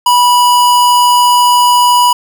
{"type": "tone", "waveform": "square", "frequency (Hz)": 979, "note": "B5", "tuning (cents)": -15, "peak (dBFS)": -6, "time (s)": [0.06, 2.13], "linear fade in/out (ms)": 5, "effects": []}